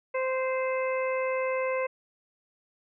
harmonic tone, 520 Hz, C5, 11 cents flat, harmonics 1 / 2 / 3 / 4 / 5, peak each -27 / -34 / -42 / -36 / -40 dBFS, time 0.14-1.87 s, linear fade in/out 10 ms, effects none

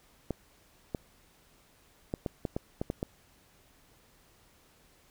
clicks, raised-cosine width 2 ms, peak -18 dBFS, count 9, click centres 0.307 / 0.948 / 2.139 / 2.262 / 2.452 / 2.565 / 2.815 / 2.901 / 3.029 s, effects pink hiss -63 dBFS RMS until 5.1 s

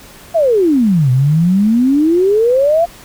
sine exponential two-way sweep, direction down then up, 699 to 123.47 to 699 Hz, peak -8 dBFS, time 0.34-2.86 s, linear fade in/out 20 ms, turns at 1.11 s, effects pink hiss -38 dBFS RMS until 3.04 s

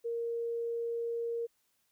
sine tone, 466.2 Hz, A#4, in tune, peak -32 dBFS, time 0.04-1.47 s, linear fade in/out 20 ms, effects white hiss -75 dBFS RMS until 1.91 s

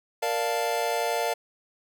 square chord, Bb major seventh, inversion none, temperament equal, 466.2 / 587.3 / 698.5 / 880 Hz, Bb4 / D5 / F5 / A5, 0 / 0 / 0 / 0 cents, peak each -31 / -32 / -30 / -32 dBFS, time 0.22-1.34 s, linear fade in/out 10 ms, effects none

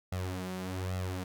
sawtooth tone with flanger, 92.5 Hz, F#2, in tune, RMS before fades -36 dBFS, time 0.12-1.24 s, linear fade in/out 5 ms, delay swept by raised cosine 1.5 to 5.3 ms, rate 1.2 Hz, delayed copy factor +0.75, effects none

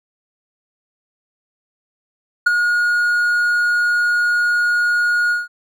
triangle tone with ADSR envelope, 1439 Hz, F#6, 49 cents flat, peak -5 dBFS, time 2.46-5.48 s, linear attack 10 ms, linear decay 14 ms, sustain -7 dB, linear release 170 ms, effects none

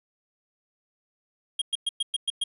square tone bursts, 3249 Hz, G#7, 39 cents flat, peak -24 dBFS, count 7, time 1.59-2.439 s, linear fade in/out 5 ms, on 27 ms, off 110 ms, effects resampled to 32000 Hz

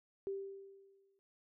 sine tone with exponential decay, 392 Hz, G4, in tune, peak -35 dBFS, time 0.27-1.19 s, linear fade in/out 0 ms, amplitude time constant 200 ms, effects none

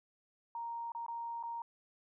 sine tone with dropouts, 932.3 Hz, A#5, in tune, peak -38 dBFS, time 0.55-1.62 s, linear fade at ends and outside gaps 2 ms, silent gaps 0.92-0.949 / 1.064-1.082 / 1.428-1.435 s, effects none

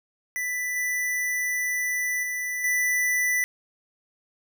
square tone with level steps, 1984 Hz, B6, 7 cents sharp, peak -27 / -25 / -28 / -22 dBFS, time 0.36-3.44 s, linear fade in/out 0 ms, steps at 0.76 / 2.23 / 2.64 s, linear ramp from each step 2 ms, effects none

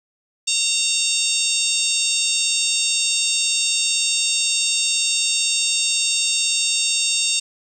harmonic tone with a mistuned harmonic, 918 Hz, A#5, 27 cents flat, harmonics 3 / 4 / 5 / 6 / 7 / 8 / 9, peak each -25 / -23 / -27 / -27 / -28 / -26 / -24 dBFS, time 0.47-7.4 s, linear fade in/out 10 ms, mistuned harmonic 9, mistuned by -15 cents, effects 8-bit

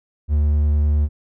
triangle tone, 74.2 Hz, D2, 18 cents sharp, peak -12 dBFS, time 0.28-1.09 s, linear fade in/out 50 ms, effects none

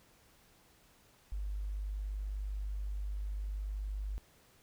sine tone, 50.3 Hz, G1, 45 cents sharp, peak -35 dBFS, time 1.32-4.18 s, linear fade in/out 0 ms, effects pink hiss -65 dBFS RMS until 4.62 s

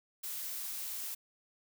blue noise, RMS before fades -40 dBFS, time 0.23-1.15 s, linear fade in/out 10 ms, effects none

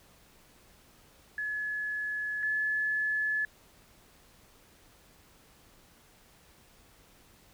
sine tone pair in turn, 1704 / 1718.8 Hz, G#6 / A6, +44 / -41 cents, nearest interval unison, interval 15 cents, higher second, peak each -31 / -27 dBFS, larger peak second, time 1.38-2.43 / 2.43-3.45 s, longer first, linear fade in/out 2 ms, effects pink hiss -60 dBFS RMS until 7.53 s

